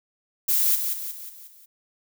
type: noise with echo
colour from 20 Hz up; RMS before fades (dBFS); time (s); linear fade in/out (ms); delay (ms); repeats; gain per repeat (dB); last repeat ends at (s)
violet; -21; 0.48-0.76; 10; 180; 5; -6; 1.66
effects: none